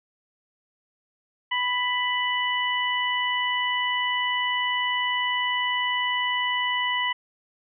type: harmonic tone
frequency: 990 Hz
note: B5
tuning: 4 cents sharp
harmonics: 1 / 2 / 3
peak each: -27 / -26 / -28 dBFS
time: 1.51-7.13 s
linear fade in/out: 10 ms
effects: none